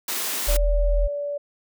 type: high-pass noise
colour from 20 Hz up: white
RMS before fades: -27 dBFS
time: 0.08-0.57 s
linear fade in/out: 5 ms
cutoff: 210 Hz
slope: 24 dB/octave
type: tone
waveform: sine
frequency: 41.2 Hz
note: E1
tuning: in tune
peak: -17 dBFS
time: 0.47-1.08 s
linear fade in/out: 20 ms
type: tone with pitch glide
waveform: sine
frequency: 581 to 577.3 Hz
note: D5 to D5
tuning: -19 to -30 cents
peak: -25 dBFS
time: 0.48-1.38 s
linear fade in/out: 10 ms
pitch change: -11 cents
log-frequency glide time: 0.7-1.08 s
effects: none